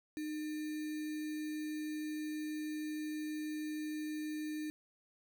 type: tone with sample-and-hold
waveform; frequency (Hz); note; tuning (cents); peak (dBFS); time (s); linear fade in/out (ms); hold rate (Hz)
sine; 306.3; D#4; -27; -37; 0.17-4.7; 0; 2100
effects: none